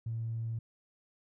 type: tone with tanh clipping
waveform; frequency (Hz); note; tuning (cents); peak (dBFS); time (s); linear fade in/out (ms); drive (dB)
triangle; 114; A#2; -38; -33; 0.06-0.59; 5; 4
effects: none